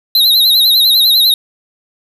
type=tone with vibrato; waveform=square; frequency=3921 Hz; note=B7; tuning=13 cents flat; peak=-7 dBFS; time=0.15-1.34 s; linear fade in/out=2 ms; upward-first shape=sine; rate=10 Hz; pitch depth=93 cents each way; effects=8-bit